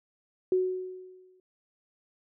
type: tone with exponential decay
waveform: sine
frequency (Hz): 370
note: F#4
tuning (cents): 0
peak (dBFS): -20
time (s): 0.52-1.4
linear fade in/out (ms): 2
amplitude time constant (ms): 190
effects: none